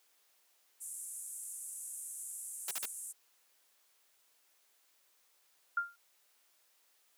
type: band-pass noise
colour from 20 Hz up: pink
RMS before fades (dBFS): -45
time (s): 0.8-3.13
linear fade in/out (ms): 20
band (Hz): 7900 to 11000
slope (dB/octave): 48
type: noise bursts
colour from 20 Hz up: white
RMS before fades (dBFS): -37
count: 3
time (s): 2.68-2.856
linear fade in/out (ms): 2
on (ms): 30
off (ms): 43
type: tone with exponential decay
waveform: sine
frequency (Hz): 1396.9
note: F6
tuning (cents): 0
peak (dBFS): -26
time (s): 5.77-5.96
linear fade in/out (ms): 5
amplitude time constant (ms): 40
effects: white hiss -71 dBFS RMS until 7.17 s + high-pass 400 Hz 12 dB/octave